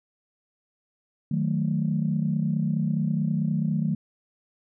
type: chord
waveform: sine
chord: D# diminished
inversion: none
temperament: equal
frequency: 155.56 / 185 / 220 Hz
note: D#3 / F#3 / A3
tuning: 0 / 0 / 0 cents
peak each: -25 / -27 / -27 dBFS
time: 1.31-3.95 s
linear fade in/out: 5 ms
effects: tanh soft clip ceiling -13 dBFS